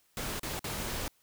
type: noise with dropouts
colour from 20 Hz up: pink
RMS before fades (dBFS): -36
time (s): 0.17-1.08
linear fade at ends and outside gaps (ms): 1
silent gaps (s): 0.395-0.431 / 0.593-0.642
effects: white hiss -69 dBFS RMS until 1.22 s